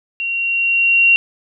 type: tone with level ramp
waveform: sine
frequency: 2750 Hz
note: F7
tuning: 27 cents flat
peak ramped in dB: -19 to -7 dBFS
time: 0.2-1.16 s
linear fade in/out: 0 ms
effects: none